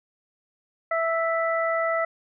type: harmonic tone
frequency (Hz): 659.3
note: E5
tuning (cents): 0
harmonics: 1 / 2 / 3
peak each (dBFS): -24 / -27 / -29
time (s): 0.91-2.05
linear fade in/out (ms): 5
effects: none